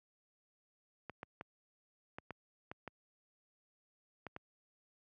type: clicks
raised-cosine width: 0.5 ms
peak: -29 dBFS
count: 9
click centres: 1.097 / 1.231 / 1.411 / 2.185 / 2.307 / 2.715 / 2.877 / 4.267 / 4.364 s
effects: high-pass 80 Hz 12 dB/octave